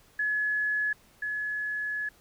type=tone pair in turn; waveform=sine; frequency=1700 / 1700 Hz; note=G#6 / G#6; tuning=+40 / +40 cents; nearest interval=unison; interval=0 cents; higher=neither; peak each=-25 / -29 dBFS; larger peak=first; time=0.19-0.93 / 1.22-2.09 s; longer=second; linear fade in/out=5 ms; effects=pink hiss -60 dBFS RMS until 2.2 s